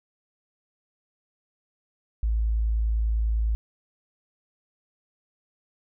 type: tone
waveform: sine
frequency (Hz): 55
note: A1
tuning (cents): 0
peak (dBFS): -21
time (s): 2.23-3.55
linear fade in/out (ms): 0
effects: none

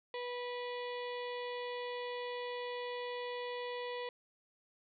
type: harmonic tone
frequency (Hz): 489.8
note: B4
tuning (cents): -14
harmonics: 1 / 2 / 4 / 5 / 6 / 7 / 8 / 9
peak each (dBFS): -40 / -45 / -48 / -53 / -54 / -52 / -59 / -59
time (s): 0.14-4.09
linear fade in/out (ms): 2
effects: none

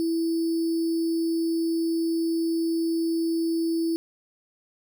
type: tone with sample-and-hold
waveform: sine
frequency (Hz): 330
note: E4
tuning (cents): +2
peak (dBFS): -22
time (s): 0-3.96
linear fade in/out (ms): 0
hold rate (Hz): 4900
effects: none

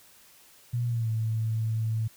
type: tone with pitch glide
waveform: sine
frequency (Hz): 120 to 111.32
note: B2 to A2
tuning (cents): -49 to +21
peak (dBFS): -25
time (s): 0.73-2.08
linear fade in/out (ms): 10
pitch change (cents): -130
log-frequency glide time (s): 0.87-1.1
effects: white hiss -56 dBFS RMS until 2.16 s

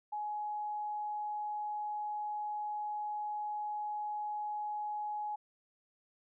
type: tone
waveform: sine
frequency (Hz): 840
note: G#5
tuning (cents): +19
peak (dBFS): -35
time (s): 0.12-5.36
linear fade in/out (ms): 10
effects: none

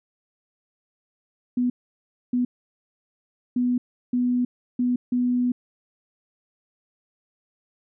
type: tone bursts at uneven times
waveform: sine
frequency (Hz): 246.8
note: B3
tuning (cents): -1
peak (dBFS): -19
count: 6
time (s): 1.57-1.7 / 2.33-2.45 / 3.56-3.78 / 4.13-4.45 / 4.79-4.96 / 5.12-5.52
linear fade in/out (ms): 5
effects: none

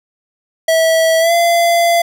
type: tone with pitch glide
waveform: square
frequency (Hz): 650 to 683.1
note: E5 to F5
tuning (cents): -24 to -38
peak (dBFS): -10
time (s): 0.68-2.02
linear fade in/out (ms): 5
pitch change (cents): +86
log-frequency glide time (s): 1.19-1.33
effects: none

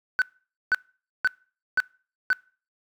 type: tone bursts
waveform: sine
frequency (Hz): 1510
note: F#6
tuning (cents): +35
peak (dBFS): -15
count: 5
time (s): 0.19-2.33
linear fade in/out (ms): 0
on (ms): 28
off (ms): 500
effects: noise-tail reverb RT60 0.4 s tail -26 dB re dry + tanh soft clip ceiling -16 dBFS

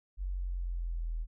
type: exponential sweep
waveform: sine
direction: down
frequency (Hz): 47.01 to 40.13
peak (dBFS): -32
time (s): 0.17-1.27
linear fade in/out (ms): 50
effects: none

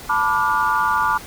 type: chord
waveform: sine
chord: B half-diminished seventh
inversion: third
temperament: equal with one note detuned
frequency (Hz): 880 / 987.8 / 1174.7 / 1429.6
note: A5 / B5 / D6 / F6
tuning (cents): 0 / 0 / 0 / +40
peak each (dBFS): -22 / -22 / -20 / -22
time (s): 0.09-1.18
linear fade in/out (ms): 10
effects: pink hiss -37 dBFS RMS until 1.26 s

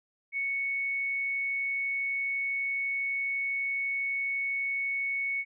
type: tone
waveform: sine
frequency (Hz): 2217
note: C#7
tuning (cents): 0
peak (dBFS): -28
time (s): 0.32-5.45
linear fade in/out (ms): 50
effects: none

